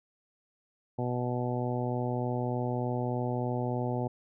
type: harmonic tone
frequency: 123.3 Hz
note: B2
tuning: 2 cents flat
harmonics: 1 / 2 / 3 / 4 / 5 / 6 / 7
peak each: -32 / -35 / -37 / -38 / -39 / -40 / -40 dBFS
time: 0.98-4.08 s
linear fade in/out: 10 ms
effects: none